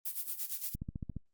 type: noise with tremolo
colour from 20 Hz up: violet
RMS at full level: -35 dBFS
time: 0.05-0.75 s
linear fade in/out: 10 ms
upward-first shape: sine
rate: 8.7 Hz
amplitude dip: 80%
type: click train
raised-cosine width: 5 ms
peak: -26 dBFS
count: 7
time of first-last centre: 0.75-1.167 s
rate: 14.4 Hz
effects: Opus 32 kbps